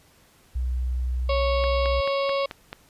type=tone with pitch glide; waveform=sine; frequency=62.5 to 63.08 Hz; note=B1 to B1; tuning=+21 to +37 cents; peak=-23 dBFS; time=0.55-2.01 s; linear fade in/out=10 ms; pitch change=+16 cents; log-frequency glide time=1.59-1.68 s
type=harmonic tone; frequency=553 Hz; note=C#5; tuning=4 cents flat; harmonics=1 / 2 / 4 / 5 / 6 / 7 / 8 / 9; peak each=-23 / -29 / -35 / -37 / -39 / -40 / -41 / -42 dBFS; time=1.29-2.46 s; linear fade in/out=5 ms
type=click train; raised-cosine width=0.3 ms; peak=-17 dBFS; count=6; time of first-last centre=1.64-2.729 s; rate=4.59 Hz
effects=pink hiss -57 dBFS RMS until 2.89 s + resampled to 32000 Hz